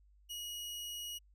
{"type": "tone", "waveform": "sawtooth", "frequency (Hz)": 2900, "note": "F#7", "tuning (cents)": -35, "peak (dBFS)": -38, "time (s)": [0.29, 1.19], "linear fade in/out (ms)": 20, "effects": ["added 50 Hz sine -62 dBFS peak until 1.34 s"]}